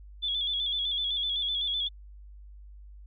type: tone with vibrato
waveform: sine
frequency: 3416 Hz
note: G#7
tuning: 48 cents sharp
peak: -27 dBFS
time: 0.22-1.89 s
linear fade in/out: 20 ms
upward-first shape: square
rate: 7.9 Hz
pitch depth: 48 cents each way
effects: added 50 Hz sine -45 dBFS peak until 3.06 s